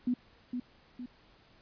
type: tone with echo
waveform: sine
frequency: 246.9 Hz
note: B3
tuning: in tune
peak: -26 dBFS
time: 0.07-0.14 s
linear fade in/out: 5 ms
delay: 460 ms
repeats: 2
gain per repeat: -6 dB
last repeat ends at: 1.06 s
effects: pink hiss -62 dBFS RMS until 1.61 s + resampled to 11025 Hz